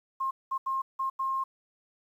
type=tone bursts at uneven times; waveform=sine; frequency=1067 Hz; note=C6; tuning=34 cents sharp; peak=-27 dBFS; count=5; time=0.2-0.31 / 0.51-0.58 / 0.66-0.82 / 0.99-1.1 / 1.19-1.44 s; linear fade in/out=10 ms; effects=10-bit